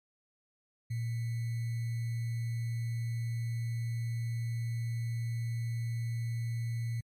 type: tone with sample-and-hold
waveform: sine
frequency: 116.4 Hz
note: A#2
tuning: 2 cents flat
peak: -31 dBFS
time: 0.9-7.01 s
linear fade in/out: 10 ms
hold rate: 2100 Hz
effects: MP3 64 kbps